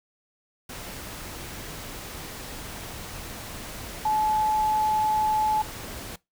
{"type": "tone in noise", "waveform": "sine", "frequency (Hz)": 860, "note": "A5", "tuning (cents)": -40, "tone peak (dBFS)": -21, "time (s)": [4.05, 5.62], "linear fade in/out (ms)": 5, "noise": "pink", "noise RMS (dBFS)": -38, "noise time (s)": [0.69, 6.16], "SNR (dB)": 14, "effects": ["noise-tail reverb RT60 0.2 s tail -22 dB re dry"]}